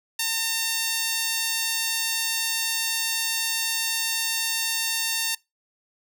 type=tone with high-pass filter; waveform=sawtooth; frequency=908 Hz; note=A#5; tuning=46 cents flat; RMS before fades=-26 dBFS; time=0.19-5.35 s; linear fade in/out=5 ms; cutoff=3200 Hz; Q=0.63; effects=noise-tail reverb RT60 0.2 s tail -22 dB re dry